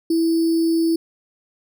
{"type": "tone with sample-and-hold", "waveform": "sine", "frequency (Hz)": 329.1, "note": "E4", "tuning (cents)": -3, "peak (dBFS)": -15, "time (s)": [0.1, 0.96], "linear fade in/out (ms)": 5, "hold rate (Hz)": 4900, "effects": []}